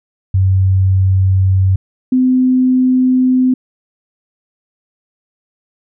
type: tone pair in turn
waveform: sine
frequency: 94.9 / 255.6 Hz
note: F#2 / C4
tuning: +44 / -40 cents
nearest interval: octave + perfect fourth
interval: 1716 cents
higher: second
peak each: -8 dBFS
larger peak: neither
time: 0.34-1.76 / 2.12-3.54 s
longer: neither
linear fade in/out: 5 ms
effects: none